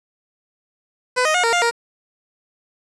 15% pulse tone with pitch steps, 502 / 622 / 720 / 462.1 / 703 / 468.2 Hz, B4 / D#5 / F#5 / A#4 / F5 / A#4, +28 / -1 / -47 / -15 / +11 / +8 cents, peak -9 dBFS, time 1.16-1.712 s, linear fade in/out 20 ms, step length 92 ms, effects resampled to 22050 Hz + 7-bit

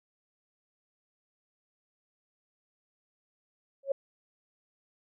sine tone with exponential growth, 549 Hz, C#5, 17 cents flat, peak -21 dBFS, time 3.83-3.92 s, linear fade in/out 5 ms, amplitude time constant 19 ms, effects none

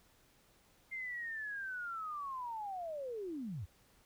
sine linear sweep, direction down, 2114 to 74.5 Hz, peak -39 dBFS, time 0.91-3.66 s, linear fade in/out 20 ms, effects pink hiss -68 dBFS RMS until 4.05 s

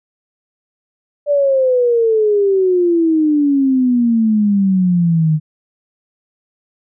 sine exponential sweep, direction down, 588 to 152.1 Hz, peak -10 dBFS, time 1.26-5.4 s, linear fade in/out 50 ms, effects none

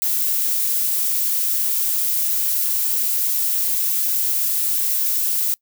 violet noise, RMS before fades -20 dBFS, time 0.02-5.54 s, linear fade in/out 0 ms, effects noise-tail reverb RT60 0.1 s tail -25 dB re dry

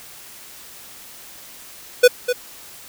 square tone with echo, 493.9 Hz, B4, in tune, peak -7 dBFS, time 2.03-2.08 s, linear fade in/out 10 ms, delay 250 ms, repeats 1, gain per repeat -10 dB, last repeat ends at 2.33 s, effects white hiss -41 dBFS RMS until 2.88 s

